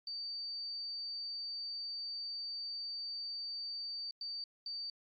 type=tone bursts at uneven times; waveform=sine; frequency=4611 Hz; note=D8; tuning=33 cents flat; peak=-39 dBFS; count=3; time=0.07-4.11 / 4.21-4.44 / 4.66-4.9 s; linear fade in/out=2 ms; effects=AAC 48 kbps